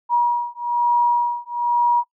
sine beating tone pair, 957 / 958.1 Hz, A#5 / A#5, +45 / +47 cents, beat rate 1.1 Hz, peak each -19 dBFS, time 0.09-2.04 s, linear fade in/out 50 ms, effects noise-tail reverb RT60 0.1 s tail -22 dB re dry

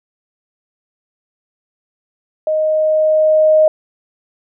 sine tone with level ramp, 622.3 Hz, D#5, in tune, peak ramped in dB -13 to -6 dBFS, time 2.47-3.68 s, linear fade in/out 2 ms, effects none

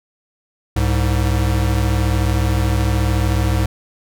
square tone pair together, 65.41 / 104.46 Hz, C2 / G#2, 0 / +11 cents, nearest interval minor sixth, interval 811 cents, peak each -18 dBFS, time 0.76-3.66 s, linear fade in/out 5 ms, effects none

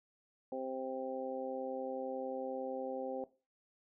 harmonic tone, 131 Hz, C3, 2 cents sharp, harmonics 2 / 3 / 4 / 5 / 6, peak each -44 / -46 / -40 / -53 / -45 dBFS, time 0.52-3.24 s, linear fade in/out 2 ms, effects noise-tail reverb RT60 0.3 s tail -17 dB re dry

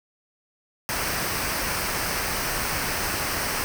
pink noise with comb filter, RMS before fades -27 dBFS, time 0.89-3.64 s, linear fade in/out 0 ms, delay 0.28 ms, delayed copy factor -0.5, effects none

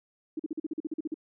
sine tone bursts, 314 Hz, D#4, 16 cents sharp, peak -29 dBFS, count 12, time 0.37-1.143 s, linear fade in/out 5 ms, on 25 ms, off 43 ms, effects none

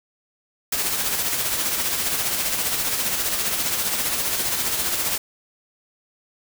white noise with tremolo, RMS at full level -22 dBFS, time 0.72-5.18 s, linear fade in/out 5 ms, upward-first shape sine, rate 15 Hz, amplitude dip 40%, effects none

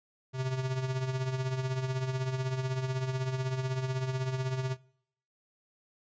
square tone with tremolo, 130.4 Hz, C3, 5 cents flat, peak -28 dBFS, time 0.33-4.77 s, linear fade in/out 50 ms, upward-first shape triangle, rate 16 Hz, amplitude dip 65%, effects noise-tail reverb RT60 0.7 s tail -24 dB re dry + resampled to 16000 Hz

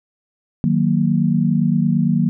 sine chord, D# minor, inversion none, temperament equal, 155.56 / 185 / 233.1 Hz, D#3 / F#3 / A#3, 0 / 0 / 0 cents, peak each -18 dBFS, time 0.64-2.29 s, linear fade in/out 0 ms, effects none

